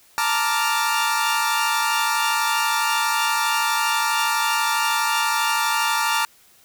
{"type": "chord", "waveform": "sawtooth", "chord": "Bb major seventh", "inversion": "third", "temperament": "equal", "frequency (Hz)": [880, 932.3, 1174.7, 1396.9], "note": ["A5", "Bb5", "D6", "F6"], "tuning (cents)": [0, 0, 0, 0], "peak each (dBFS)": -21, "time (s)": [0.18, 6.25], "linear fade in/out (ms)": 0, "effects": ["white hiss -54 dBFS RMS until 6.64 s"]}